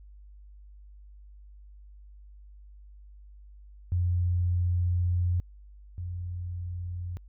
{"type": "tone pair in turn", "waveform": "sine", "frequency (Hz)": [88.5, 88.5], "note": ["F2", "F2"], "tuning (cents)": [23, 23], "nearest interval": "unison", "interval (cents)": 0, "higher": "neither", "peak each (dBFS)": [-23, -32], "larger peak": "first", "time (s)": [[3.92, 5.4], [5.98, 7.17]], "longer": "first", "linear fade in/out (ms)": 0, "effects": ["added 50 Hz sine -47 dBFS peak until 7.28 s"]}